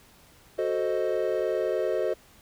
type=chord; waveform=triangle; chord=F# diminished seventh; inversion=none; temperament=equal; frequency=370 / 440 / 523.3 / 622.3 Hz; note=F#4 / A4 / C5 / Eb5; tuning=0 / 0 / 0 / 0 cents; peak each=-28 dBFS; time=0.58-2.14 s; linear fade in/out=10 ms; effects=pink hiss -56 dBFS RMS until 2.41 s